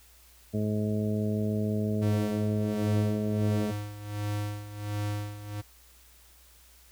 harmonic tone, 106 Hz, G#2, 36 cents sharp, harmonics 1 / 2 / 3 / 4 / 5 / 6, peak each -30 / -29 / -39 / -35 / -43 / -39 dBFS, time 0.53-3.72 s, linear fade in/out 20 ms
square tone with tremolo, 103.83 Hz, G#2, in tune, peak -29 dBFS, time 2.01-5.62 s, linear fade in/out 20 ms, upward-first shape sine, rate 1.4 Hz, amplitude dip 75%
effects added 60 Hz sine -58 dBFS peak until 6.91 s + white hiss -58 dBFS RMS until 6.91 s

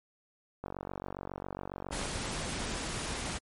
click train, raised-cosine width 1 ms, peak -24 dBFS, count 68, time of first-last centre 0.64-2.056 s, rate 47.3 Hz
pink noise, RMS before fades -36 dBFS, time 1.91-3.39 s, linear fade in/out 20 ms
effects MP3 48 kbps

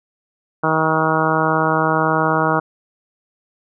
harmonic tone, 158.6 Hz, D#3, 33 cents sharp, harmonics 1 / 2 / 3 / 4 / 5 / 6 / 7 / 8 / 9, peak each -23 / -23 / -23 / -23 / -23 / -23 / -23 / -23 / -23 dBFS, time 0.63-2.6 s, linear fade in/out 10 ms, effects none

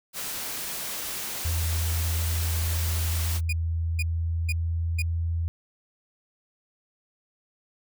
white noise, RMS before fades -33 dBFS, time 0.13-3.41 s, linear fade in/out 50 ms
sine tone with pitch glide, 82.41 to 83.42 Hz, E2 to E2, 0 to +21 cents, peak -24 dBFS, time 1.45-5.48 s, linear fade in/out 0 ms, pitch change +21 cents, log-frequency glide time 3.55-5.02 s
40% pulse tone bursts, 2450 Hz, D#7, 27 cents flat, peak -27 dBFS, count 4, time 3.49-5.022 s, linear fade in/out 5 ms, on 38 ms, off 460 ms
effects none

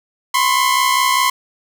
sawtooth tone pair together, 1010 / 1075 Hz, B5 / C6, +39 / +47 cents, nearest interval minor second, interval 108 cents, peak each -12 dBFS, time 0.34-1.3 s, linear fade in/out 5 ms, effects none

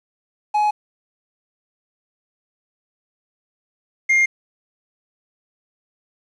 triangle tone pair in turn, 841 / 2119 Hz, G#5 / C7, +22 / +21 cents, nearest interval octave + major third, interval 1599 cents, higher second, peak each -13 / -11 dBFS, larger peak second, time 0.54-0.71 / 4.09-4.26 s, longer neither, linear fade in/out 10 ms, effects resampled to 22050 Hz + 8-bit

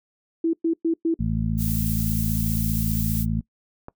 sine tone bursts, 329.6 Hz, E4, in tune, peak -18 dBFS, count 4, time 0.44-1.142 s, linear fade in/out 5 ms, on 93 ms, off 110 ms
harmonic tone, 55 Hz, A1, in tune, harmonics 1 / 2 / 3 / 4, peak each -27 / -27 / -27 / -27 dBFS, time 1.19-3.41 s, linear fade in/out 10 ms
violet noise, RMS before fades -31 dBFS, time 1.57-3.26 s, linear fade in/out 50 ms
click, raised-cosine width 1 ms, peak -23 dBFS, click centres 3.884 s
effects noise-tail reverb RT60 0.1 s tail -22 dB re dry

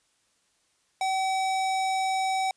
square tone, 763 Hz, G5, 47 cents flat, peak -25 dBFS, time 1.01-2.51 s, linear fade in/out 2 ms, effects white hiss -69 dBFS RMS until 2.56 s + resampled to 22050 Hz

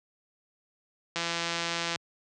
click train, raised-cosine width 0.2 ms, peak -13 dBFS, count 136, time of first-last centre 1.16-1.959 s, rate 169 Hz, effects high-pass 100 Hz 12 dB/octave + resampled to 22050 Hz

